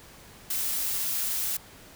blue noise, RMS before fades -29 dBFS, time 0.5-1.57 s, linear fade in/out 5 ms, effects pink hiss -50 dBFS RMS until 1.95 s

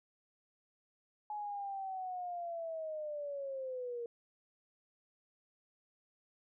sine linear sweep, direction down, 846 to 466.2 Hz, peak -38 dBFS, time 1.3-4.06 s, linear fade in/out 2 ms, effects none

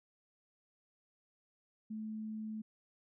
sine tone, 217.2 Hz, A3, 22 cents flat, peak -39 dBFS, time 1.9-2.62 s, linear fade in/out 10 ms, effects none

